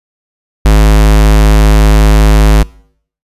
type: tone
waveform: square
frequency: 52.6 Hz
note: G#1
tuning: 23 cents sharp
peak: -3 dBFS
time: 0.65-2.63 s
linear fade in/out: 5 ms
effects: noise-tail reverb RT60 0.6 s tail -23 dB re dry + resampled to 32000 Hz